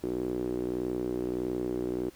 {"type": "tone with band-pass filter", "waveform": "sawtooth", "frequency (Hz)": 61.6, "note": "B1", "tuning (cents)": -4, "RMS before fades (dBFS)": -32, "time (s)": [0.03, 2.1], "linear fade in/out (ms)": 5, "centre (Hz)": 350, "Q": 6, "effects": ["pink hiss -56 dBFS RMS until 2.15 s"]}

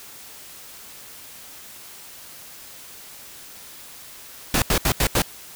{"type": "noise bursts at uneven times", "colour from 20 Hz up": "pink", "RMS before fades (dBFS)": -19, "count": 5, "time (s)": [[4.54, 4.62], [4.7, 4.78], [4.85, 4.92], [5, 5.07], [5.15, 5.22]], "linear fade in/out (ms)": 2, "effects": ["white hiss -42 dBFS RMS until 5.55 s"]}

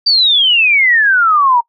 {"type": "exponential sweep", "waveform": "sine", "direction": "down", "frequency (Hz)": [4699, 932.3], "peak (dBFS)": -7, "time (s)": [0.06, 1.61], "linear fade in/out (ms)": 10, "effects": ["noise-tail reverb RT60 0.1 s tail -25 dB re dry"]}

